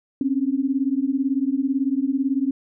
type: beating tone pair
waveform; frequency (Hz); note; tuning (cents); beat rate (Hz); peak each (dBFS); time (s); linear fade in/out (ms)
sine; 261.8 / 279.8; C4 / C#4; +1 / +16; 18; -22; 0.21-2.51; 2
effects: none